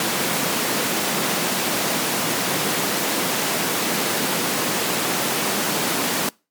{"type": "high-pass noise", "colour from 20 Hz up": "pink", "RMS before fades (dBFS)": -22, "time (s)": [0, 6.29], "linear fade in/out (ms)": 2, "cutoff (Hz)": 170, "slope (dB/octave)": 24, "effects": ["noise-tail reverb RT60 0.3 s tail -25 dB re dry", "MP3 96 kbps"]}